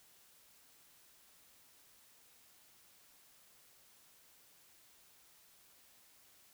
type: silence
effects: white hiss -65 dBFS RMS until 6.53 s